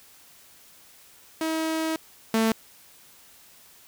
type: tone pair in turn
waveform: sawtooth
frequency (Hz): 320 / 223.2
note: D#4 / A3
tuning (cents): +49 / +25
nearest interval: tritone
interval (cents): 624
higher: first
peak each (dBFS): -21 / -16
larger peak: second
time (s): 1.41-1.96 / 2.34-2.52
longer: first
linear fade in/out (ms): 2
effects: white hiss -53 dBFS RMS until 3.87 s